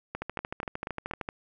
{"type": "two click trains", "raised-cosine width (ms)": 0.5, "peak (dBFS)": [-18, -18], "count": [15, 5], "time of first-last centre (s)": [[0.22, 1.289], [0.15, 1.112]], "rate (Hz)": [13.1, 4.16], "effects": []}